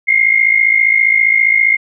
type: tone pair together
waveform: sine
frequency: 2101 / 2156 Hz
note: C7 / C#7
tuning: +7 / -49 cents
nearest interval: unison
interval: 44 cents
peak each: -11 dBFS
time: 0.07-1.77 s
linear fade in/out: 20 ms
effects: none